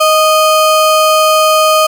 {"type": "ring-modulated tone", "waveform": "square", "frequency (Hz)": 932.3, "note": "A#5", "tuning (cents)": 0, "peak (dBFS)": -4, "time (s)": [0, 1.87], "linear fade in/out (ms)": 10, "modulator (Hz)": 306, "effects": []}